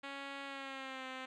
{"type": "tone with pitch glide", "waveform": "5% pulse", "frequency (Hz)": [277.2, 260.1], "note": ["C#4", "C4"], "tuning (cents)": [0, -10], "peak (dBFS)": -31, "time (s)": [0.03, 1.26], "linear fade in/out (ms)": 10, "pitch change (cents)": -110, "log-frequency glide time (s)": [0.45, 1.06], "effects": ["low-pass 4000 Hz 12 dB/octave"]}